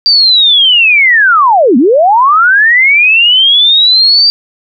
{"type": "linear two-way sweep", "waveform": "sine", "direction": "down then up", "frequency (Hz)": [4699, 220, 4699], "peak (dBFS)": -3, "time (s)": [0.06, 4.3], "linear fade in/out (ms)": 0, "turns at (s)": 1.77, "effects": []}